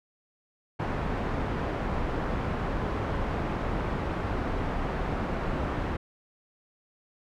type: low-pass noise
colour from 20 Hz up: pink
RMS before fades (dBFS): -30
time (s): 0.79-5.97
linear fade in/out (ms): 10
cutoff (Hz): 1400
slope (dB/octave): 12
effects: none